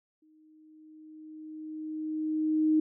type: tone with exponential growth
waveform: sine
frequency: 311.1 Hz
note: D#4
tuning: in tune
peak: -20 dBFS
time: 0.22-2.8 s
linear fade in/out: 5 ms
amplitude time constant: 560 ms
effects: none